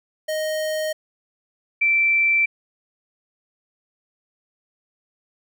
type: tone pair in turn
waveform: square / sine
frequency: 622.3 / 2338 Hz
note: D#5 / D7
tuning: 0 / -8 cents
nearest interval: octave + major seventh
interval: 2292 cents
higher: second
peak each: -23 / -15 dBFS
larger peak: second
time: 0.28-0.93 / 1.81-2.46 s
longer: neither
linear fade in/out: 10 ms
effects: none